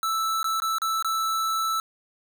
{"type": "tone with dropouts", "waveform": "square", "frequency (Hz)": 1318, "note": "E6", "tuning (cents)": -1, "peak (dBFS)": -24, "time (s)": [0.03, 1.8], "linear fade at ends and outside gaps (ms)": 1, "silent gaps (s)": [[0.43, 0.443], [0.601, 0.62], [0.784, 0.818], [1.025, 1.046]], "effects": []}